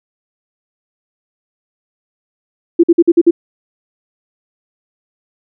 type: tone bursts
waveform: sine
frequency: 339.4 Hz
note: F4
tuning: 49 cents flat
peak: -3 dBFS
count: 6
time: 2.79-3.31 s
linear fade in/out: 10 ms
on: 45 ms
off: 50 ms
effects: none